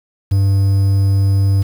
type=tone with quantisation; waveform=triangle; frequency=98 Hz; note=G2; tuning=in tune; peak=-8 dBFS; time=0.31-1.63 s; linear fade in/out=10 ms; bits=6; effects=none